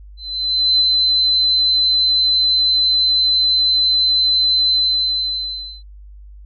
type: tone with ADSR envelope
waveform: sine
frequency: 4053 Hz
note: B7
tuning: 44 cents sharp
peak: -10 dBFS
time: 0.17-5.83 s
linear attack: 640 ms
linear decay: 12 ms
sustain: -2 dB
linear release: 1100 ms
effects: added 50 Hz sine -36 dBFS peak until 6.45 s